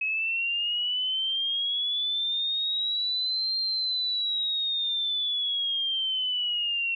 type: linear two-way sweep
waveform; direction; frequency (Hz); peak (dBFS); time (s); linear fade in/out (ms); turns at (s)
sine; up then down; 2554 to 4186 to 2715; -25; 0.01-6.95; 5; 3.58
effects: none